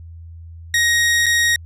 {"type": "tone with dropouts", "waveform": "sawtooth", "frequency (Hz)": 1879, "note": "A#6", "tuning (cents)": 13, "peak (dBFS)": -10, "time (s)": [0.74, 1.56], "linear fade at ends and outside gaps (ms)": 2, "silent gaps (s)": [1.26, 1.264], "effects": ["added 83 Hz sine -34 dBFS peak until 1.65 s", "low-pass 11000 Hz 12 dB/octave"]}